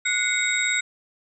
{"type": "tone cluster", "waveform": "sine", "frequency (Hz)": [1463, 2087, 2205, 3757, 7660], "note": ["F#6", "C7", "C#7", "A#7", "A#8"], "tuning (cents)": [-20, -5, -10, 13, 46], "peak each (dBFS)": [-27, -26, -26, -29, -28], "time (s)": [0.05, 0.81], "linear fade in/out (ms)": 10, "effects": []}